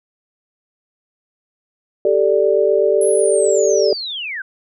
sine chord, G suspended second, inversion none, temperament equal, 392 / 440 / 587.3 Hz, G4 / A4 / D5, 0 / 0 / 0 cents, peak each -16 dBFS, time 2.05-3.93 s, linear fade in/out 2 ms
sine linear sweep, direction down, 11040 to 1477 Hz, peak -23 dBFS, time 3.01-4.42 s, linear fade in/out 5 ms
effects none

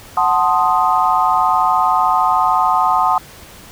sine chord, F# diminished seventh, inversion none, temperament equal, 740 / 880 / 1046.5 / 1244.5 Hz, F#5 / A5 / C6 / Eb6, 0 / 0 / 0 / 0 cents, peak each -17 dBFS, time 0.17-3.18 s, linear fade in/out 2 ms, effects pink hiss -39 dBFS RMS until 3.71 s

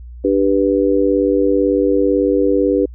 harmonic tone, 98 Hz, G2, in tune, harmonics 3 / 4 / 5, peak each -16 / -16 / -16 dBFS, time 0.24-2.86 s, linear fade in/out 10 ms, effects added 60 Hz sine -31 dBFS peak until 2.94 s

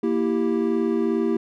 triangle chord, E diminished, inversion second, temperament equal, 233.1 / 329.6 / 392 Hz, Bb3 / E4 / G4, 0 / 0 / 0 cents, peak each -22 dBFS, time 0.03-1.37 s, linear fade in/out 5 ms, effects none

